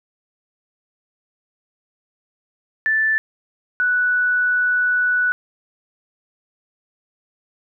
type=tone pair in turn; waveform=sine; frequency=1760 / 1480 Hz; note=A6 / F#6; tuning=0 / 0 cents; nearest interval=minor third; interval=300 cents; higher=first; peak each=-15 / -15 dBFS; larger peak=neither; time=2.86-3.18 / 3.8-5.32 s; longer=second; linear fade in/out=0 ms; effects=none